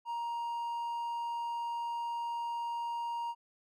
triangle tone, 939 Hz, A#5, 12 cents sharp, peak -32 dBFS, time 0.05-3.35 s, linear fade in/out 50 ms, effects none

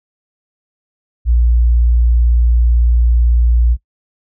sine tone, 59 Hz, A#1, 22 cents sharp, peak -7 dBFS, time 1.25-3.77 s, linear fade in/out 50 ms, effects noise-tail reverb RT60 0.1 s tail -20 dB re dry + tanh soft clip ceiling -3 dBFS

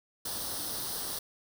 white noise with comb filter, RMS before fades -36 dBFS, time 0.25-1.19 s, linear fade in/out 5 ms, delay 0.21 ms, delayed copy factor +0.75, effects none

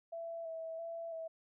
sine tone with vibrato, 659.3 Hz, E5, in tune, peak -40 dBFS, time 0.12-1.28 s, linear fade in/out 10 ms, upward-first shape square, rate 1.5 Hz, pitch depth 21 cents each way, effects none

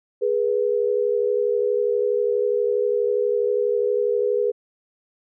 sine tone pair together, 415.2 / 487.5 Hz, G#4 / B4, 0 / -23 cents, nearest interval minor third, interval 277 cents, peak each -21 dBFS, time 0.21-4.52 s, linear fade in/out 20 ms, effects none

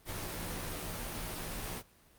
pink noise with comb filter, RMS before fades -39 dBFS, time 0.05-1.83 s, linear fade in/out 50 ms, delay 15 ms, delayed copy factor -0.8, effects pink hiss -63 dBFS RMS until 2.18 s + Opus 32 kbps

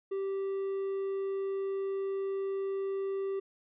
triangle tone, 390 Hz, G4, 9 cents flat, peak -29 dBFS, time 0.11-3.4 s, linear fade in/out 10 ms, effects resampled to 8000 Hz

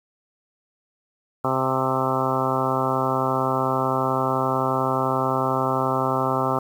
harmonic tone with a mistuned harmonic, 131.4 Hz, C3, 8 cents sharp, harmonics 1 / 2 / 3 / 4 / 5 / 6 / 7 / 8 / 9 / 10, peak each -29 / -29 / -29 / -29 / -29 / -29 / -29 / -29 / -29 / -29 dBFS, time 1.44-6.59 s, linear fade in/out 5 ms, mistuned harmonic 7, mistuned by -30 cents, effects 8-bit

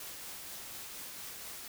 white noise with tremolo, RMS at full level -44 dBFS, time 0-1.68 s, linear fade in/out 2 ms, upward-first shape triangle, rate 4.2 Hz, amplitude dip 25%, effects none

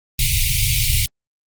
pink band-stop noise, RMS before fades -17 dBFS, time 0.19-1.06 s, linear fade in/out 2 ms, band 140 to 2100 Hz, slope 96 dB/octave, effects Opus 24 kbps

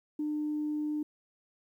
sine tone, 300.8 Hz, D4, 42 cents sharp, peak -29 dBFS, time 0.19-1.03 s, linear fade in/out 5 ms, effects tanh soft clip ceiling -25 dBFS + 11-bit

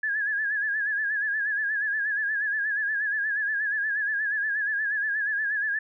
sine tone with vibrato, 1685 Hz, G#6, 25 cents sharp, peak -24 dBFS, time 0.03-5.79 s, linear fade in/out 5 ms, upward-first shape sine, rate 8.4 Hz, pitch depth 76 cents each way, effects none

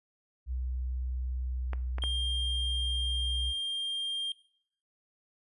sine tone with pitch glide, 63 to 62.49 Hz, B1 to B1, +35 to +21 cents, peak -31 dBFS, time 0.46-3.54 s, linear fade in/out 50 ms, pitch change -14 cents, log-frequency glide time 1.5-1.72 s
clicks, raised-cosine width 0.5 ms, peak -23 dBFS, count 3, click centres 1.733 / 1.984 / 2.038 s
triangle tone, 3200 Hz, G7, 35 cents sharp, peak -29 dBFS, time 2.02-4.32 s, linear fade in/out 2 ms
effects noise-tail reverb RT60 0.6 s tail -18 dB re dry + resampled to 24000 Hz

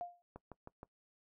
sine tone with exponential decay, 702 Hz, F5, 9 cents sharp, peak -36 dBFS, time 0.01-0.22 s, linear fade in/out 0 ms, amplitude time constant 45 ms
click train, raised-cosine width 1 ms, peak -34 dBFS, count 4, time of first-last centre 0.36-0.831 s, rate 6.37 Hz
effects noise-tail reverb RT60 0.1 s tail -21 dB re dry

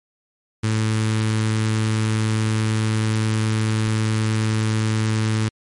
sawtooth tone with notch filter, 109.4 Hz, A2, 9 cents flat, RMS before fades -20 dBFS, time 0.63-5.49 s, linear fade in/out 10 ms, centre 660 Hz, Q 0.92, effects MP3 48 kbps

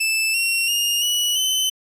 sawtooth tone with pitch steps, 2637 / 2733 / 2833 / 2936 / 3043 Hz, E7 / F7 / F7 / F#7 / F#7, 0 / -38 / +24 / -14 / +48 cents, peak -15 dBFS, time 0-1.7 s, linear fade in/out 10 ms, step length 340 ms, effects resampled to 32000 Hz

